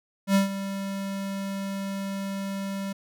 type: tone with ADSR envelope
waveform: square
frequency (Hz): 196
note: G3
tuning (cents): 0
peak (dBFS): -17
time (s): 0.27-2.93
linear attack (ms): 80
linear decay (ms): 130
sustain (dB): -13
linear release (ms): 9
effects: none